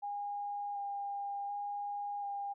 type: tone with vibrato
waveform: sine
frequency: 810 Hz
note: G#5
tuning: 43 cents flat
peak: -36 dBFS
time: 0.02-2.54 s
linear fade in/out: 20 ms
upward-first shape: square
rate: 0.68 Hz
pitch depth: 11 cents each way
effects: none